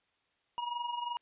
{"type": "tone with amplitude modulation", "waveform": "square", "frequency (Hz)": 958, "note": "A#5", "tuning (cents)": 47, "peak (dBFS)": -32, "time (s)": [0.58, 1.17], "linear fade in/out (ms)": 0, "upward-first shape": "sine", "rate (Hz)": 22.8, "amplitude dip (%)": 65, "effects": ["white hiss -75 dBFS RMS until 1.21 s", "resampled to 8000 Hz"]}